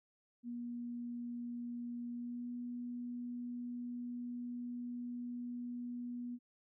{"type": "tone with pitch glide", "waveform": "sine", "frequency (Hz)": [239.7, 242.9], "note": ["A#3", "B3"], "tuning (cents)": [48, -29], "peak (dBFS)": -40, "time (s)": [0.43, 6.39], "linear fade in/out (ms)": 50, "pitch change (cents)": 23, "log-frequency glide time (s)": [2.11, 2.51], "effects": []}